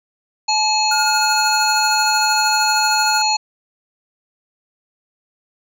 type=harmonic tone; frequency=858 Hz; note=A5; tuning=44 cents flat; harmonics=1 / 3 / 5 / 7 / 8; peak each=-17 / -24 / -19 / -34 / -23 dBFS; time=0.48-3.37 s; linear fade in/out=10 ms
type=tone with tremolo; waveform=square; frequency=1430 Hz; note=F6; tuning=41 cents sharp; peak=-19 dBFS; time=0.91-3.22 s; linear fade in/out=5 ms; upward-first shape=sine; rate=13 Hz; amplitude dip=55%
effects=none